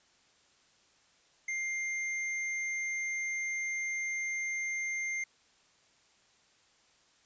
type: tone with hard clipping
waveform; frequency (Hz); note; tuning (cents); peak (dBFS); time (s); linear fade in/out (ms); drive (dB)
triangle; 2100; C7; +6; -34; 1.48-5.24; 5; 17
effects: white hiss -66 dBFS RMS until 7.25 s + resampled to 16000 Hz